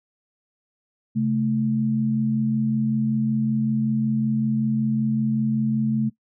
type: tone pair together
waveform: sine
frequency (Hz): 134 / 219.3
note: C3 / A3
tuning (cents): +42 / -6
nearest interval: major sixth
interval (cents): 852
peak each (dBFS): -25 / -20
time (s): 1.15-6.1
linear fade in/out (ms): 20
effects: noise-tail reverb RT60 0.1 s tail -19 dB re dry